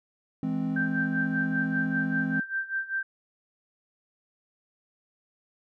triangle chord, E augmented, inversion none, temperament equal with one note detuned, 164.81 / 210.2 / 261.6 Hz, E3 / G#3 / B#3, 0 / +21 / 0 cents, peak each -30 / -30 / -27 dBFS, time 0.43-2.4 s, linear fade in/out 2 ms
sine tone with tremolo, 1568 Hz, G6, in tune, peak -25 dBFS, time 0.76-3.03 s, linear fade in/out 5 ms, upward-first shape sine, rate 5.1 Hz, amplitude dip 85%
effects none

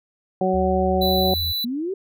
harmonic tone, 186.7 Hz, F#3, 16 cents sharp, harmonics 1 / 2 / 3 / 4, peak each -23 / -23 / -23 / -23 dBFS, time 0.41-1.34 s, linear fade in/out 2 ms
sine tone with pitch glide, 75.3 to 83.07 Hz, D2 to E2, +44 to +14 cents, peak -26 dBFS, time 0.53-1.53 s, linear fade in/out 20 ms, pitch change +170 cents, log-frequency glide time 1.14-1.31 s
square tone, 3971 Hz, B7, 9 cents sharp, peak -23 dBFS, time 1.01-1.65 s, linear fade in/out 10 ms
sine exponential sweep, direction up, 228 to 401.6 Hz, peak -23 dBFS, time 1.64-1.94 s, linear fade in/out 5 ms
effects none

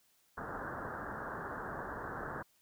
white low-pass noise, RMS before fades -42 dBFS, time 0.37-2.43 s, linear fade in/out 10 ms, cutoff 1700 Hz, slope 96 dB/octave, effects white hiss -71 dBFS RMS until 2.61 s

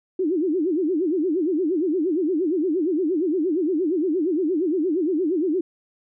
sine tone with vibrato, 336.3 Hz, E4, 35 cents sharp, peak -19 dBFS, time 0.19-5.61 s, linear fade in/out 5 ms, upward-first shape sine, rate 8.6 Hz, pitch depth 240 cents each way, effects none

